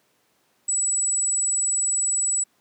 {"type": "tone", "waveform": "sine", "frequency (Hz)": 7870, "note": "B8", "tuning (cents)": -7, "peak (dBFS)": -20, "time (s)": [0.68, 2.44], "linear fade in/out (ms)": 10, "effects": ["pink hiss -65 dBFS RMS until 2.6 s", "high-pass 200 Hz 12 dB/octave"]}